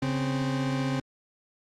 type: tone pair together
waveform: 40% pulse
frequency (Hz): 138.31 / 261.1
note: C#3 / C4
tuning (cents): -4 / -3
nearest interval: major seventh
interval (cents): 1101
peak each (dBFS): -28 / -28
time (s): 0.02-1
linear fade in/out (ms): 5
effects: low-pass 6000 Hz 12 dB/octave + Opus 48 kbps